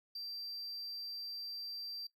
triangle tone, 4700 Hz, D8, 1 cent sharp, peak -40 dBFS, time 0.15-2.07 s, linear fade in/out 5 ms, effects noise-tail reverb RT60 0.1 s tail -17 dB re dry

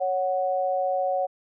sine tone pair together, 554.4 / 740 Hz, C#5 / F#5, 0 / 0 cents, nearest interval perfect fourth, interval 500 cents, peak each -25 dBFS, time 0-1.27 s, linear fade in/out 20 ms, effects none

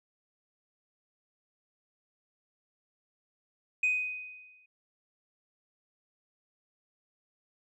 sine tone with exponential decay, 2500 Hz, D#7, 8 cents sharp, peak -21 dBFS, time 3.83-4.66 s, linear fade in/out 5 ms, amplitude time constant 180 ms, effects tanh soft clip ceiling -21 dBFS

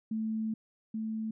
sine tone pair in turn, 220 / 220 Hz, A3 / A3, 0 / 0 cents, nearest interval unison, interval 0 cents, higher neither, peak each -30 / -32 dBFS, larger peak first, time 0.11-0.54 / 0.94-1.31 s, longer first, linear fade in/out 5 ms, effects none

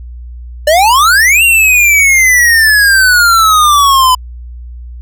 square exponential two-way sweep, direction up then down, 580 to 2794 to 1002 Hz, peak -5 dBFS, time 0.67-4.15 s, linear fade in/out 5 ms, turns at 1.43 s, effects added 60 Hz sine -24 dBFS peak until 5.01 s

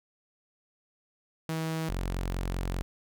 sawtooth tone pair in turn, 160.8 / 45.12 Hz, E3 / F#1, -43 / -43 cents, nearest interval octave + minor seventh, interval 2200 cents, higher first, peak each -26 dBFS, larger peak neither, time 1.49-1.89 / 1.89-2.82 s, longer second, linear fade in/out 0 ms, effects none

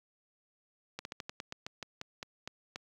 slowing click train, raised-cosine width 0.2 ms, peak -22 dBFS, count 13, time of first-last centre 0.99-2.759 s, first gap 61 ms, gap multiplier 1.15, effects high-pass 80 Hz 12 dB/octave + 10-bit

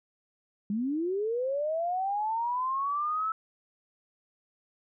sine linear sweep, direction up, 196 to 1318.5 Hz, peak -27 dBFS, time 0.7-3.32 s, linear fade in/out 2 ms, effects none

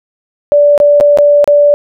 sine tone with dropouts, 582 Hz, D5, 16 cents flat, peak -3 dBFS, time 0.52-1.74 s, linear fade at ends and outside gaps 0 ms, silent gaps 0.778-0.801 / 1.001-1.009 / 1.174-1.186 / 1.443-1.476 s, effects none

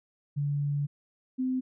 sine tone pair in turn, 143.9 / 257.3 Hz, D3 / C4, -35 / -29 cents, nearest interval minor seventh, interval 1006 cents, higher second, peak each -26 dBFS, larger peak neither, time 0.36-0.87 / 1.38-1.61 s, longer first, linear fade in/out 20 ms, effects none

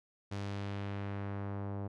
sawtooth tone with low-pass filter sweep, 100 Hz, G2, 35 cents sharp, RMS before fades -39 dBFS, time 0.31-1.88 s, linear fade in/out 10 ms, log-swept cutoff 6100 to 820 Hz, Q 0.96, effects none

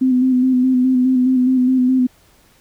sine tone with vibrato, 255.5 Hz, C4, 41 cents flat, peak -11 dBFS, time 0.01-2.07 s, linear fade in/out 10 ms, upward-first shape square, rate 4.8 Hz, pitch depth 28 cents each way, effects pink hiss -53 dBFS RMS until 2.6 s

